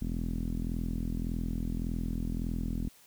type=tone with low-pass filter; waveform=sawtooth; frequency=41.74 Hz; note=E1; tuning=22 cents sharp; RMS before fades=-33 dBFS; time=0.01-2.89 s; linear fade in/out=10 ms; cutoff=240 Hz; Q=3.8; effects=white hiss -59 dBFS RMS until 3.06 s